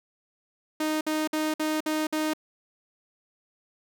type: tone bursts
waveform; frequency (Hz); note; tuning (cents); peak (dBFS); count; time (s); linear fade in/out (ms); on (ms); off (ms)
sawtooth; 309.7; D#4; -8; -21; 6; 0.8-2.335; 5; 210; 55
effects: none